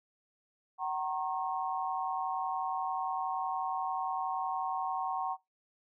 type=tone cluster; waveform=sine; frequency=757 / 931 / 1082 Hz; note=F#5 / A#5 / C#6; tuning=+39 / -2 / -42 cents; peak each=-35 / -37 / -37 dBFS; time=0.78-5.37 s; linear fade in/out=50 ms; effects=noise-tail reverb RT60 0.2 s tail -22 dB re dry